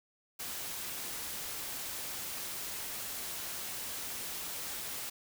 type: noise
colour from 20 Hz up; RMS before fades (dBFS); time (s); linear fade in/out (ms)
white; -40; 0.39-5.1; 10
effects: none